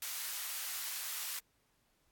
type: high-pass noise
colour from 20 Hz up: white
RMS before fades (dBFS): -40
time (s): 0.02-1.39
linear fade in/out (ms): 2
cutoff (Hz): 1100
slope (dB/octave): 12
effects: pink hiss -75 dBFS RMS until 2.11 s + AAC 64 kbps